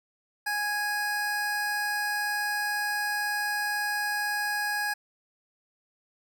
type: tone pair together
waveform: square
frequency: 829.9 / 1657 Hz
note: G#5 / G#6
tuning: -1 / -4 cents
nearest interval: octave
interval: 1197 cents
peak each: -33 / -29 dBFS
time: 0.46-4.94 s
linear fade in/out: 10 ms
effects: none